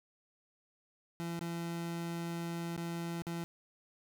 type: tone with dropouts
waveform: 30% pulse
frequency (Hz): 169.2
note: E3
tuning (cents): +45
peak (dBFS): -34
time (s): 1.2-3.44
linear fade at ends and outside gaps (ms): 0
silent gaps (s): 1.392-1.41 / 2.765-2.777 / 3.221-3.268
effects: none